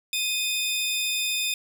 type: tone pair together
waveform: sawtooth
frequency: 2500 / 3592 Hz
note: D#7 / A7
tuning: +8 / +35 cents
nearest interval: tritone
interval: 627 cents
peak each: -24 dBFS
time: 0.13-1.54 s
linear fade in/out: 2 ms
effects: none